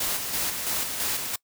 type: noise with tremolo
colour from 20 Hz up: white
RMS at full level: -27 dBFS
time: 0-1.36 s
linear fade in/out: 5 ms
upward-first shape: square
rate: 3 Hz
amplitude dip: 40%
effects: noise-tail reverb RT60 0.1 s tail -23 dB re dry